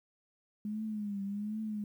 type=tone with vibrato; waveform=sine; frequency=207.7 Hz; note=G#3; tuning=in tune; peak=-34 dBFS; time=0.65-1.84 s; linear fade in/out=2 ms; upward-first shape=triangle; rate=1.3 Hz; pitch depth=100 cents each way; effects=11-bit